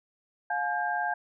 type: tone cluster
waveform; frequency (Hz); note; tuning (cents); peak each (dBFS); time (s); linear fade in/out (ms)
sine; 711 / 850 / 1598; F5 / G#5 / G6; +31 / +40 / +33; -31; 0.5-1.14; 5
effects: none